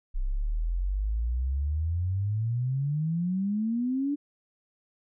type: exponential sweep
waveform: sine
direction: up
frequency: 31 to 293.7 Hz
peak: -25 dBFS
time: 0.14-4.16 s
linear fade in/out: 20 ms
effects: none